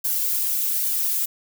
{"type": "noise with flanger", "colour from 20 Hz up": "violet", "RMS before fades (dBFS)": -23, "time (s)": [0.04, 1.26], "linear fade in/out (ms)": 10, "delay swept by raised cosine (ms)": [1.5, 4.7], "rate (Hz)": 1.2, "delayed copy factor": -1, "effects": []}